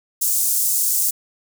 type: high-pass noise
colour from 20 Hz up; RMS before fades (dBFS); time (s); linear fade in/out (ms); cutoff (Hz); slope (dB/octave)
pink; -19; 0.21-1.11; 10; 7100; 24
effects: none